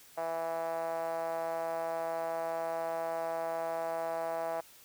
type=tone with band-pass filter; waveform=5% pulse; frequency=164.81 Hz; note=E3; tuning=in tune; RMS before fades=-35 dBFS; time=0.17-4.61 s; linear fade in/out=10 ms; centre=680 Hz; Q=4; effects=white hiss -57 dBFS RMS until 4.84 s